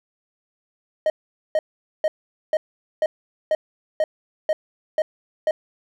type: tone bursts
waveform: triangle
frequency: 622.3 Hz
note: D#5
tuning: in tune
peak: -14 dBFS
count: 10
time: 1.06-5.51 s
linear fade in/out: 2 ms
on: 40 ms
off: 450 ms
effects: none